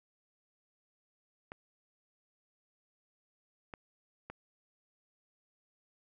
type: clicks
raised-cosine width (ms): 0.5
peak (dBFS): -28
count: 3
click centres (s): 1.519 / 3.738 / 4.3
effects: none